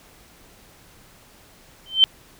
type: tone with exponential growth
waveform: sine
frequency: 3100 Hz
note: G7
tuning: 20 cents flat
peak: -6 dBFS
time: 1.86-2.04 s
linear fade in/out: 0 ms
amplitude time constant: 37 ms
effects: pink hiss -51 dBFS RMS until 2.39 s